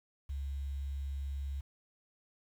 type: tone with quantisation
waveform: sine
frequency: 69.3 Hz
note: C#2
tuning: in tune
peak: -35 dBFS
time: 0.29-1.61 s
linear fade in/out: 10 ms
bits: 10
effects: none